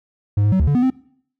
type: tone with pitch steps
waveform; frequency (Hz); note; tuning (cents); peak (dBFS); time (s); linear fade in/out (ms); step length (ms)
triangle; 102.6 / 104.6 / 188.5 / 74.2 / 144 / 246.9 / 259.8; G#2 / G#2 / F#3 / D2 / D3 / B3 / C4; -21 / +13 / +32 / +18 / -34 / 0 / -12; -11; 0.37-0.902; 5; 76
effects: noise-tail reverb RT60 0.6 s tail -21 dB re dry